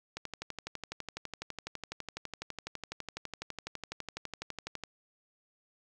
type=click train; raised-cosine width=0.2 ms; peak=-21 dBFS; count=57; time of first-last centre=0.17-4.837 s; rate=12 Hz; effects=none